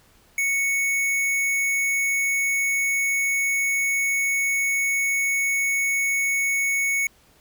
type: tone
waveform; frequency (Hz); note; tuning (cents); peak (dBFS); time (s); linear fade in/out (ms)
square; 2217; C#7; 0; -21; 0.38-7.07; 2
effects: pink hiss -57 dBFS RMS until 7.4 s